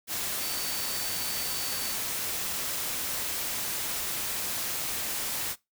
sine tone in noise, 4543 Hz, C#8, 42 cents sharp, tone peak -39 dBFS, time 0.39-1.97 s, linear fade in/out 50 ms, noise white, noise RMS -32 dBFS, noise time 0.07-5.56 s, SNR -10 dB, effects noise-tail reverb RT60 0.2 s tail -21 dB re dry

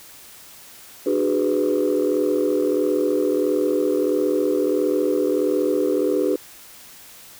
sine chord, G# half-diminished seventh, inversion second, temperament just, 299 / 373.8 / 415.3 / 498.4 Hz, D4 / F#4 / G#4 / B4, +31 / +18 / 0 / +16 cents, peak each -22 dBFS, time 1.06-6.36 s, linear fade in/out 5 ms, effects tanh soft clip ceiling -11 dBFS + white hiss -44 dBFS RMS until 7.39 s

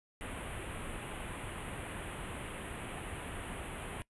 pink band-stop noise, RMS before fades -42 dBFS, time 0.21-4.02 s, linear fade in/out 0 ms, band 3200 to 9100 Hz, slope 48 dB/octave, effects noise-tail reverb RT60 0.1 s tail -20 dB re dry + resampled to 24000 Hz

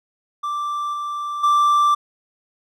triangle tone with level steps, 1174.7 Hz, D6, in tune, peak -20 / -22 / -11 dBFS, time 0.43-1.95 s, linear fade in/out 10 ms, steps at 0.93 / 1.43 s, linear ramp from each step 10 ms, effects none

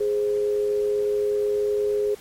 sine tone pair together, 415.3 / 523.6 Hz, G#4 / C5, 0 / +1 cents, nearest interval major third, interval 401 cents, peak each -20 / -31 dBFS, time 0-2.15 s, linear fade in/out 10 ms, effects pink hiss -47 dBFS RMS until 2.2 s + MP3 64 kbps

